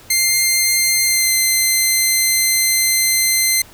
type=tone with pitch glide; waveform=10% pulse; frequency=2099 to 2070 Hz; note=C7 to C7; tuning=+5 to -19 cents; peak=-4 dBFS; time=0.1-3.62 s; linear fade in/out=5 ms; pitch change=-24 cents; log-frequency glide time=1.04-1.31 s; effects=pink hiss -43 dBFS RMS until 3.73 s